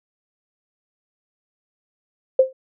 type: tone with exponential decay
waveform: sine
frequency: 523.3 Hz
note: C5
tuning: in tune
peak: -6 dBFS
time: 2.39-2.53 s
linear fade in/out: 5 ms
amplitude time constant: 29 ms
effects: none